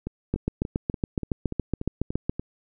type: two click trains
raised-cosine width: 3 ms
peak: -17 / -11 dBFS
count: 9 / 15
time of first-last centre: 0.07-2.396 / 0.34-2.295 s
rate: 3.44 / 7.16 Hz
effects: none